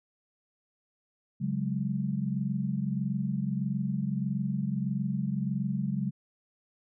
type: chord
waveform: sine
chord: C# suspended fourth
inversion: none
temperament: equal with one note detuned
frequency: 138.59 / 185 / 206.6 Hz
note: C#3 / F#3 / G#3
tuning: 0 / 0 / -9 cents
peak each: -32 dBFS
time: 1.4-6.11 s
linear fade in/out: 20 ms
effects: none